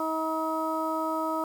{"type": "harmonic tone", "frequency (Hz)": 318.6, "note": "D#4", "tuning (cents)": 41, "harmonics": [1, 2, 3, 4], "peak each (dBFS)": [-32, -32, -32, -32], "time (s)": [0, 1.44], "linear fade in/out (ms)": 2, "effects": ["8-bit"]}